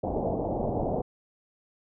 white low-pass noise, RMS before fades -29 dBFS, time 0.03-1.02 s, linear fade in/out 10 ms, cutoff 770 Hz, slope 48 dB/octave, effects none

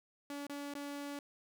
sawtooth tone with dropouts, 285.6 Hz, D4, 48 cents flat, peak -37 dBFS, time 0.3-1.19 s, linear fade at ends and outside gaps 2 ms, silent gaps 0.468-0.496 / 0.739-0.751 s, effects none

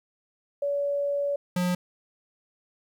sine / square tone pair in turn, 569 / 179.22 Hz, C#5 / F3, +45 / +45 cents, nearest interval octave + minor sixth, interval 2000 cents, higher first, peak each -24 dBFS, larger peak neither, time 0.62-1.36 / 1.56-1.75 s, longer first, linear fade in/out 5 ms, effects 11-bit

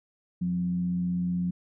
sine tone with frequency modulation, 178.4 Hz, F3, 37 cents sharp, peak -25 dBFS, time 0.41-1.51 s, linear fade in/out 10 ms, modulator 85.2 Hz, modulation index 0.27, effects none

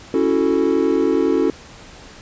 triangle chord, F# minor seventh, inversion second, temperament equal, 277.2 / 329.6 / 370 / 440 Hz, C#4 / E4 / F#4 / A4, 0 / 0 / 0 / 0 cents, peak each -18 dBFS, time 0.14-1.5 s, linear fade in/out 2 ms, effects pink hiss -41 dBFS RMS until 2.21 s + resampled to 16000 Hz

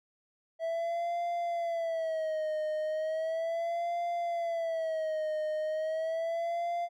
triangle tone with vibrato, 653 Hz, E5, 17 cents flat, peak -28 dBFS, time 0.59-6.89 s, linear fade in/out 50 ms, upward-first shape sine, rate 0.36 Hz, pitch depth 100 cents each way, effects none

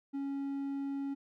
triangle tone, 277.2 Hz, C#4, in tune, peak -32 dBFS, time 0.13-1.15 s, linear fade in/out 20 ms, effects none

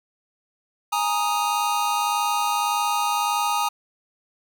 square chord, Ab suspended second, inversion none, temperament equal, 830.6 / 932.3 / 1244.5 Hz, Ab5 / Bb5 / Eb6, 0 / 0 / 0 cents, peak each -26 dBFS, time 0.92-3.69 s, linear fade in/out 10 ms, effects none

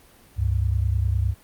sine tone pair together, 70.12 / 100 Hz, C#2 / G2, +20 / +35 cents, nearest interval tritone, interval 615 cents, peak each -22 dBFS, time 0.36-1.35 s, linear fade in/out 50 ms, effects pink hiss -53 dBFS RMS until 1.43 s + Opus 32 kbps

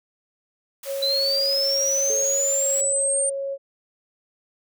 white high-pass noise, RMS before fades -38 dBFS, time 0.83-2.81 s, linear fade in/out 5 ms, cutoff 750 Hz, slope 12 dB/octave
sine tone, 550 Hz, C#5, 14 cents flat, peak -25 dBFS, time 0.85-3.58 s, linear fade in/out 50 ms
sine linear sweep, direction up, 3959 to 8870 Hz, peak -20 dBFS, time 1.02-3.3 s, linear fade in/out 10 ms
sine tone with exponential decay, 440 Hz, A4, in tune, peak -26 dBFS, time 2.1-2.61 s, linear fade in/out 1 ms, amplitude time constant 110 ms
effects none

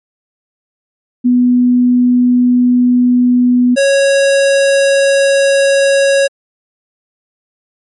sine / square tone pair in turn, 246.9 / 552.2 Hz, B3 / C#5, 0 / -7 cents, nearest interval octave + major second, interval 1393 cents, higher second, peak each -6 / -8 dBFS, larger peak first, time 1.24-3.76 / 3.76-6.28 s, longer neither, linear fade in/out 20 ms, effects MP3 48 kbps

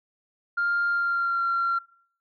sine tone with pitch glide, 1400 to 1372.8 Hz, F6 to F6, +4 to -30 cents, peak -21 dBFS, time 0.57-1.79 s, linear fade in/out 10 ms, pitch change -34 cents, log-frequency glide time 0.89-1.44 s, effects noise-tail reverb RT60 0.6 s tail -24 dB re dry + tanh soft clip ceiling -18 dBFS

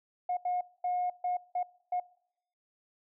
sine tone bursts at uneven times, 720 Hz, F#5, 47 cents flat, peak -27 dBFS, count 6, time 0.29-0.37 / 0.45-0.61 / 0.84-1.1 / 1.24-1.37 / 1.55-1.63 / 1.92-2 s, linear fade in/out 5 ms, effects noise-tail reverb RT60 0.8 s tail -25 dB re dry + tanh soft clip ceiling -24 dBFS

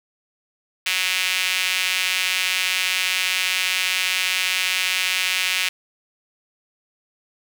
sawtooth tone with high-pass filter, 185 Hz, F#3, in tune, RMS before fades -22 dBFS, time 0.86-5.69 s, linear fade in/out 5 ms, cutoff 2500 Hz, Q 2.4, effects none

